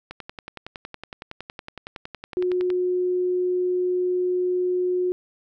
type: click train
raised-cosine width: 0.3 ms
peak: -19 dBFS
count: 29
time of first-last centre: 0.11-2.703 s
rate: 10.8 Hz
type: tone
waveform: sine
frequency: 362.2 Hz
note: F#4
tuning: 37 cents flat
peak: -20 dBFS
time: 2.37-5.12 s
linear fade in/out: 0 ms
effects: none